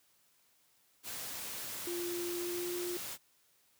white noise, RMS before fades -42 dBFS, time 1.03-3.18 s, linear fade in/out 50 ms
sine tone with pitch glide, 348.7 to 353.4 Hz, F4 to F4, -3 to +21 cents, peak -36 dBFS, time 1.87-2.97 s, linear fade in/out 2 ms, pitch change +24 cents, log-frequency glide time 2.33-2.77 s
effects white hiss -70 dBFS RMS until 3.79 s + high-pass 60 Hz 12 dB/octave

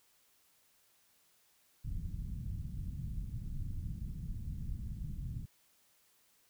pink low-pass noise, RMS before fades -40 dBFS, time 1.84-5.46 s, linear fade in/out 10 ms, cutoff 170 Hz, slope 24 dB/octave, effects white hiss -70 dBFS RMS until 6.49 s

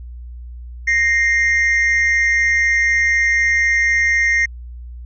triangle tone pair together, 1858 / 2102 Hz, A#6 / C7, -6 / +7 cents, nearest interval major second, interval 213 cents, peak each -14 dBFS, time 0.87-4.46 s, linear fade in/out 10 ms, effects added 60 Hz sine -30 dBFS peak until 5.05 s + resampled to 16000 Hz

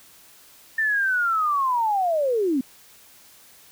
sine linear sweep, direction down, 1800 to 245.1 Hz, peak -19 dBFS, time 0.78-2.61 s, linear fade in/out 5 ms, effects white hiss -51 dBFS RMS until 3.71 s

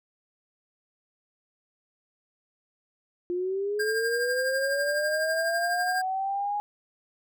sine linear sweep, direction up, 349.2 to 830.6 Hz, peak -26 dBFS, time 3.3-6.6 s, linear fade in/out 0 ms
square tone with tremolo, 1605 Hz, G6, 40 cents sharp, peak -26 dBFS, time 3.79-6.02 s, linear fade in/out 10 ms, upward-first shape triangle, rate 12 Hz, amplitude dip 55%
effects none

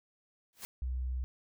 white noise with exponential growth, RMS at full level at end -39 dBFS, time 0.53-0.65 s, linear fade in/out 0 ms, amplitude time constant 26 ms
sine tone, 63.3 Hz, B1, 43 cents sharp, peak -32 dBFS, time 0.82-1.24 s, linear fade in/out 0 ms
effects none

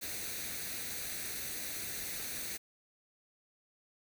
white noise with comb filter, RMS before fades -40 dBFS, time 0.01-2.58 s, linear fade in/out 20 ms, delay 0.48 ms, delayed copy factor +0.6, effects none

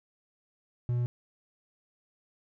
triangle tone, 121.4 Hz, B2, 29 cents flat, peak -24 dBFS, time 0.89-1.06 s, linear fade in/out 0 ms, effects none

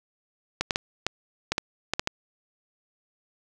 clicks, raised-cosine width 0.2 ms, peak -7 dBFS, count 9, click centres 0.61 / 0.708 / 0.759 / 1.066 / 1.52 / 1.581 / 1.936 / 1.995 / 2.074 s, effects none

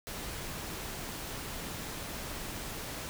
pink noise, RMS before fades -40 dBFS, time 0.07-3.09 s, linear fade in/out 0 ms, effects none

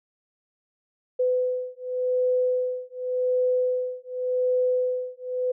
sine beating tone pair, 503 / 503.88 Hz, B4 / B4, +32 / +35 cents, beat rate 0.88 Hz, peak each -25 dBFS, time 1.19-5.52 s, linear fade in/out 10 ms, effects none

